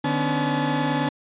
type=tone cluster; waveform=35% pulse; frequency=150.3 / 252.3 / 282 / 858 Hz; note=D3 / B3 / C#4 / A5; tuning=+40 / +37 / +30 / -44 cents; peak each=-25 dBFS; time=0.04-1.09 s; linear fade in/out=5 ms; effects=resampled to 8000 Hz